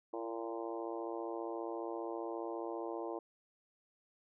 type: harmonic tone with a mistuned harmonic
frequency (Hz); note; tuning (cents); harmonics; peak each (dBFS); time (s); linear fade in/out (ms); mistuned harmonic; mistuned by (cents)
114.8; A#2; -26; 3 / 4 / 5 / 6 / 7 / 8 / 9; -42 / -44 / -46 / -48 / -49 / -50 / -51; 0.13-3.19; 5; 3; -20
effects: none